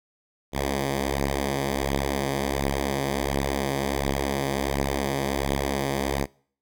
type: beating tone pair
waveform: 5% pulse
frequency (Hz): 68 / 69.4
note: C#2 / C#2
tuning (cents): -33 / +3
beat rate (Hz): 1.4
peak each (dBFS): -19 / -14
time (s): 0.52-6.27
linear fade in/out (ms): 50
effects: noise-tail reverb RT60 0.5 s tail -24 dB re dry